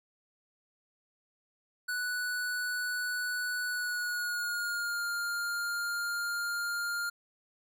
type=tone with pitch glide; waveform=square; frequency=1480 to 1405 Hz; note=F#6 to F6; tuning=0 to +10 cents; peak=-32 dBFS; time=1.88-7.1 s; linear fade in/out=10 ms; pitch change=-90 cents; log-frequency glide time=3.67-5.05 s; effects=none